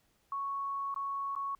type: tone with dropouts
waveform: sine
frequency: 1108.7 Hz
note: C#6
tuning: in tune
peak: -33 dBFS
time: 0.32-1.55 s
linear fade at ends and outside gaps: 2 ms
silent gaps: 0.943-0.961 / 1.352-1.362 s
effects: pink hiss -72 dBFS RMS until 1.59 s